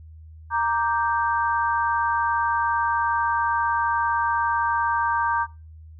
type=chord; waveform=sine; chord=G minor; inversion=first; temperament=equal; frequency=932.3 / 1174.7 / 1568 Hz; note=Bb5 / D6 / G6; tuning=0 / 0 / 0 cents; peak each=-22 / -26 / -26 dBFS; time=0.5-5.47 s; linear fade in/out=50 ms; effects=noise-tail reverb RT60 0.3 s tail -21 dB re dry + added 79 Hz sine -41 dBFS peak until 5.99 s